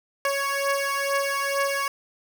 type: beating tone pair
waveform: 15% pulse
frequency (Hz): 555 / 557.2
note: C#5 / C#5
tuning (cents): +2 / +9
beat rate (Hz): 2.2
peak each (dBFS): -19 / -21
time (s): 0.25-1.88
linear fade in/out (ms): 2
effects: none